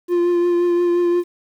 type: tone with vibrato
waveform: triangle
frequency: 349.2 Hz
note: F4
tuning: in tune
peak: -12 dBFS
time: 0.08-1.24 s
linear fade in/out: 50 ms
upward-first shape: triangle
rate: 5.7 Hz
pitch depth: 20 cents each way
effects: 8-bit